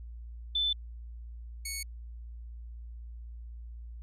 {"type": "tone pair in turn", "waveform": ["sine", "10% pulse"], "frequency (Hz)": [3520, 2217], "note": ["A7", "C#7"], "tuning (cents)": [0, 0], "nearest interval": "minor sixth", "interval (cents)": 800, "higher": "first", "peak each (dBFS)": -26, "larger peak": "neither", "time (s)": [[0.55, 0.73], [1.65, 1.83]], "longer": "neither", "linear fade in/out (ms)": 5, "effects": ["added 58 Hz sine -41 dBFS peak until 4.02 s", "resampled to 32000 Hz"]}